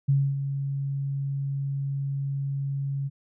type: tone with ADSR envelope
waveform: sine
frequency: 138.59 Hz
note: C#3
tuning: in tune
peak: -17 dBFS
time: 0.08-3.1 s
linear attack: 13 ms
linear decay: 260 ms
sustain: -9 dB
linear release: 34 ms
effects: none